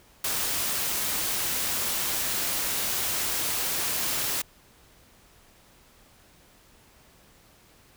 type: noise with ADSR envelope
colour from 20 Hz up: white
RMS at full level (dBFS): -25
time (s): 0.24-4.42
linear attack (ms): 6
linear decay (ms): 7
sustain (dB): -3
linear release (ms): 6
effects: pink hiss -57 dBFS RMS until 7.96 s